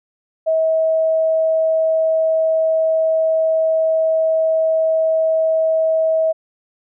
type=tone; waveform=sine; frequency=642 Hz; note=E5; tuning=46 cents flat; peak=-13 dBFS; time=0.46-6.33 s; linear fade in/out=20 ms; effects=none